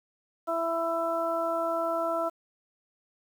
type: harmonic tone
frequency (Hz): 332.2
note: E4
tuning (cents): +13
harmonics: 1 / 2 / 3 / 4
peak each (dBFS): -36 / -28 / -36 / -32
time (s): 0.47-2.3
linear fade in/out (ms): 20
effects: 9-bit